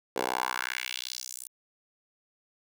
10% pulse tone with high-pass filter sweep, 62.7 Hz, B1, 27 cents sharp, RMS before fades -34 dBFS, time 0.16-1.48 s, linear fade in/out 5 ms, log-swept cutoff 490 to 10000 Hz, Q 2.3, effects none

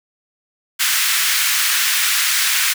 pink high-pass noise, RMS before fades -17 dBFS, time 0.79-2.74 s, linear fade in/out 20 ms, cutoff 1500 Hz, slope 24 dB/octave, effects none

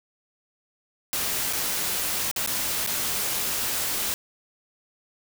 white noise with dropouts, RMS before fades -27 dBFS, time 1.13-4.14 s, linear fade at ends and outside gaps 0 ms, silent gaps 1.527-1.533 / 2.313-2.362 / 2.462-2.474 / 2.864-2.873 s, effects none

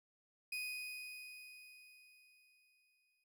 35% pulse tone with exponential decay, 2492 Hz, D#7, 2 cents sharp, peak -37 dBFS, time 0.52-3.24 s, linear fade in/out 5 ms, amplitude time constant 590 ms, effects none

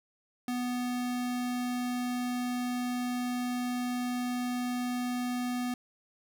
square tone, 246.9 Hz, B3, in tune, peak -31 dBFS, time 0.48-5.74 s, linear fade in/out 2 ms, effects none

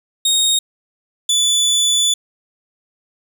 25% pulse tone pair in turn, 3729 / 3472 Hz, A#7 / A7, 0 / -24 cents, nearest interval minor second, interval 124 cents, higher first, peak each -9 dBFS, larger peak neither, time 0.25-0.59 / 1.29-2.14 s, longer second, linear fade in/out 5 ms, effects none

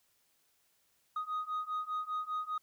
sine beating tone pair, 1244.5 / 1249.5 Hz, D#6 / D#6, 0 / +7 cents, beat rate 5 Hz, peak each -36 / -35 dBFS, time 1.16-2.58 s, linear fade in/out 5 ms, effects tanh soft clip ceiling -31 dBFS + white hiss -73 dBFS RMS until 2.62 s

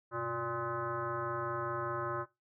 sine tone with frequency modulation, 814 Hz, G#5, 35 cents flat, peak -33 dBFS, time 0.11-2.26 s, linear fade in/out 50 ms, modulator 229 Hz, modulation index 2.8, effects noise-tail reverb RT60 0.2 s tail -18 dB re dry

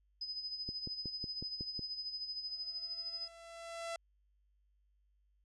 sine tone with tremolo, 5020 Hz, D#8, 15 cents sharp, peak -37 dBFS, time 0.21-3.28 s, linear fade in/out 5 ms, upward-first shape sine, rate 13 Hz, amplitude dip 60%
click train, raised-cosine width 3 ms, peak -31 dBFS, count 7, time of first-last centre 0.69-1.793 s, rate 5.44 Hz
sawtooth tone with exponential growth, 671 Hz, E5, 31 cents sharp, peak -34 dBFS, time 2.44-3.96 s, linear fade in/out 2 ms, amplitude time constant 330 ms
effects added 50 Hz sine -70 dBFS peak until 5.44 s + resampled to 22050 Hz

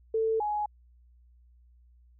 sine tone pair in turn, 444.8 / 837.5 Hz, A4 / G#5, +19 / +14 cents, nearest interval major seventh, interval 1095 cents, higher second, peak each -24 / -27 dBFS, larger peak first, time 0.14-0.4 / 0.4-0.66 s, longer neither, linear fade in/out 5 ms, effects added 60 Hz sine -56 dBFS peak until 2.19 s

